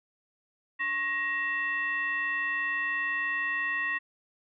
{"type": "tone with frequency modulation", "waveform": "sine", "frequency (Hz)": 1883, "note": "A#6", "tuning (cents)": 17, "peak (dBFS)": -27, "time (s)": [0.79, 3.99], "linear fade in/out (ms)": 20, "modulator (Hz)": 794, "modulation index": 0.64, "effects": []}